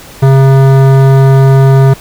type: tone with hard clipping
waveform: sine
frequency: 134.9 Hz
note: C#3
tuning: 47 cents flat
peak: -4 dBFS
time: 0.22-1.94 s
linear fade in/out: 10 ms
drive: 16 dB
effects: pink hiss -32 dBFS RMS until 2 s